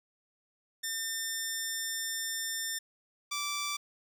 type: tone pair in turn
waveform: 10% pulse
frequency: 1800 / 1166.8 Hz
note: A6 / D6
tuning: +39 / -12 cents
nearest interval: minor sixth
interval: 751 cents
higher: first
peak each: -24 / -24 dBFS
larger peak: neither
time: 0.83-2.79 / 3.31-3.77 s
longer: first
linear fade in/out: 10 ms
effects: none